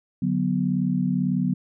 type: chord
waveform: sine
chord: B minor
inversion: first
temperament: equal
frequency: 146.83 / 185 / 246.9 Hz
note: D3 / F#3 / B3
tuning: 0 / 0 / 0 cents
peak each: -27 / -23 / -25 dBFS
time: 0.22-1.54 s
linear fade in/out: 5 ms
effects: none